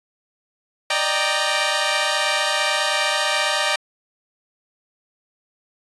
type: chord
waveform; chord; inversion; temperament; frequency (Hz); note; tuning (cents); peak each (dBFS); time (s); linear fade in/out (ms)
10% pulse; Eb major seventh; third; equal with one note detuned; 587.3 / 616.5 / 784 / 932.3; D5 / Eb5 / G5 / Bb5; 0 / -16 / 0 / 0; -16; 0.9-3.76; 5
effects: resampled to 22050 Hz